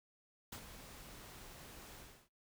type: noise with ADSR envelope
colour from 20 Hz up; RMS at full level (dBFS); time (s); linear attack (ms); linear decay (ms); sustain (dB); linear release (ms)
pink; -45; 0.52-2.29; 5; 73; -9; 310
effects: noise-tail reverb RT60 0.2 s tail -23 dB re dry